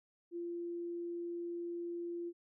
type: tone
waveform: sine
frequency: 344.3 Hz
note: F4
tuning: 25 cents flat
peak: -38 dBFS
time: 0.31-2.33 s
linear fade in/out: 50 ms
effects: none